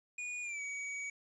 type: tone with pitch glide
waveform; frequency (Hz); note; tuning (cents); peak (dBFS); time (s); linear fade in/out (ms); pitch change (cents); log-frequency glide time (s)
square; 2454 to 2263; D#7 to C#7; -25 to +35; -39; 0.18-1.1; 5; -140; 0.42-0.62
effects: resampled to 22050 Hz + 11-bit